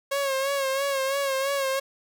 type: tone with vibrato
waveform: sawtooth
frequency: 546 Hz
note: C#5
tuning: 26 cents flat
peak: -20 dBFS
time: 0.11-1.8 s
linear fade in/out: 10 ms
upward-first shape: sine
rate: 3 Hz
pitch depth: 51 cents each way
effects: none